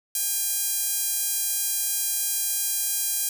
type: tone with high-pass filter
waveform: sawtooth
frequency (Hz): 807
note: G#5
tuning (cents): -50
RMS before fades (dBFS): -26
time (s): 0.15-3.29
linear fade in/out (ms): 2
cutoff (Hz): 8400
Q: 0.96
effects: none